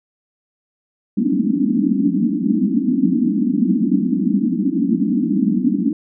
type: band-pass noise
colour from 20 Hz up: white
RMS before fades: -17 dBFS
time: 1.17-5.93 s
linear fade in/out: 2 ms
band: 180 to 310 Hz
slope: 96 dB/octave
effects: none